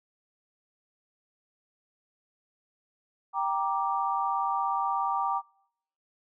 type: chord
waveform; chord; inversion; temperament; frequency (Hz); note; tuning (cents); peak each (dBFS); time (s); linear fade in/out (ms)
sine; G minor; none; just; 784 / 940.8 / 1176; G5 / Bb5 / D6; 0 / +16 / +2; -30; 3.33-5.42; 50
effects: noise-tail reverb RT60 0.7 s tail -25 dB re dry